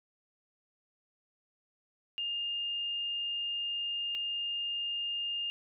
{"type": "tone pair in turn", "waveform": "sine", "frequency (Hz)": [2819, 2819], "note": ["F7", "F7"], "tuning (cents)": [16, 16], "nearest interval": "unison", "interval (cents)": 0, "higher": "neither", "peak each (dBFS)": [-32, -32], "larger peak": "neither", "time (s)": [[2.18, 4.15], [4.15, 5.5]], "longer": "first", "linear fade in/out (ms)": 0, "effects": []}